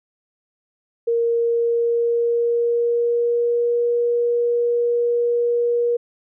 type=tone with pitch glide; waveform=sine; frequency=466.2 to 476.3 Hz; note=A#4 to A#4; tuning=0 to +37 cents; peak=-16 dBFS; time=1.07-5.97 s; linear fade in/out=10 ms; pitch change=+37 cents; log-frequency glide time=1.2-3.85 s; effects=none